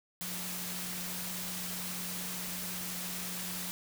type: tone in noise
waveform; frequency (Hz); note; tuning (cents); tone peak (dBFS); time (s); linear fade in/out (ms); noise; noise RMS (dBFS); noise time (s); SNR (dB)
sine; 180.2; F#3; -45; -44; 0.21-3.71; 0; white; -39; 0.21-3.71; -8
effects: none